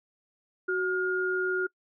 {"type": "tone pair together", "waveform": "sine", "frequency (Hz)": [371.2, 1421.4], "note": ["F#4", "F6"], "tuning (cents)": [6, 30], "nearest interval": "octave + major seventh", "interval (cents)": 2324, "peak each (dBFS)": -28, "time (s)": [0.68, 1.67], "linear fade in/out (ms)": 10, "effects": ["noise-tail reverb RT60 0.1 s tail -26 dB re dry"]}